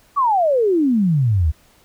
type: exponential sweep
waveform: sine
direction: down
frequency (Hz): 1174.7 to 71.2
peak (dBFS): -13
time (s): 0.16-1.52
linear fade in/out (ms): 20
effects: pink hiss -54 dBFS RMS until 1.84 s